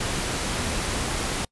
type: noise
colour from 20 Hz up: pink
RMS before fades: -27 dBFS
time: 0-1.45 s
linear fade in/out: 5 ms
effects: noise-tail reverb RT60 0.1 s tail -26 dB re dry + resampled to 24000 Hz